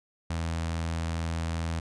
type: tone with notch filter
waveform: sawtooth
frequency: 82.41 Hz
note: E2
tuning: in tune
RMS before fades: -31 dBFS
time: 0.3-1.8 s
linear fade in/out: 5 ms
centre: 380 Hz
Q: 1.8
effects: resampled to 22050 Hz